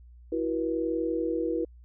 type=chord; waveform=sine; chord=E suspended second; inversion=none; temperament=equal with one note detuned; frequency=329.6 / 370 / 481.2 Hz; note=E4 / F#4 / B4; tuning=0 / 0 / -45 cents; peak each=-29 / -33 / -30 dBFS; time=0.32-1.65 s; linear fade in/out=5 ms; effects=added 60 Hz sine -48 dBFS peak until 1.84 s